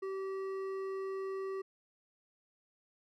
sine tone with hard clipping, 385.3 Hz, G4, 30 cents flat, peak -38 dBFS, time 0.02-1.62 s, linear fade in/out 10 ms, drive 9 dB, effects none

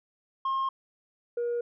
sine tone pair in turn, 1070 / 476.6 Hz, C6 / A#4, +38 / +38 cents, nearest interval octave + major second, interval 1400 cents, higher first, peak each -23 / -25 dBFS, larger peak first, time 0.45-0.69 / 1.37-1.61 s, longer neither, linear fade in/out 5 ms, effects tanh soft clip ceiling -25 dBFS

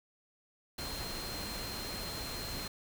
sine tone in noise, 4177 Hz, C8, 4 cents flat, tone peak -43 dBFS, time 0.78-2.68 s, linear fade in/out 5 ms, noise pink, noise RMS -41 dBFS, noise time 0.78-2.68 s, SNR -5 dB, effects none

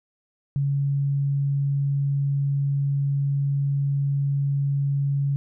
sine tone, 140.1 Hz, C#3, 19 cents sharp, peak -20 dBFS, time 0.56-5.36 s, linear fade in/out 0 ms, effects none

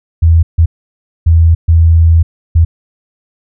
sine tone bursts at uneven times, 82.41 Hz, E2, in tune, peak -3 dBFS, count 5, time 0.22-0.43 / 0.58-0.66 / 1.26-1.55 / 1.68-2.23 / 2.55-2.65 s, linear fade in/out 10 ms, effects none

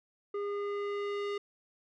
square tone with low-pass filter sweep, 406.8 Hz, G#4, 36 cents flat, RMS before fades -35 dBFS, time 0.34-1.38 s, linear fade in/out 5 ms, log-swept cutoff 1200 to 3700 Hz, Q 0.93, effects none

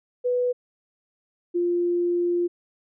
sine tone pair in turn, 493.9 / 349.2 Hz, B4 / F4, 0 / 0 cents, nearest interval tritone, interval 600 cents, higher first, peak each -20 dBFS, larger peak neither, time 0.24-0.53 / 1.54-2.48 s, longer second, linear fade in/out 20 ms, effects none

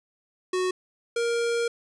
square tone pair in turn, 368.5 / 468.7 Hz, F#4 / A#4, -7 / +9 cents, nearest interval major third, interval 416 cents, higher second, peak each -24 dBFS, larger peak neither, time 0.53-0.71 / 1.16-1.68 s, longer second, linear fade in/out 5 ms, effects resampled to 22050 Hz

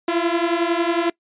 sawtooth beating tone pair, 334.5 / 345.5 Hz, E4 / F4, +25 / -19 cents, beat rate 11 Hz, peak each -17 dBFS, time 0.08-1.1 s, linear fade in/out 5 ms, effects noise-tail reverb RT60 0.1 s tail -23 dB re dry + resampled to 8000 Hz

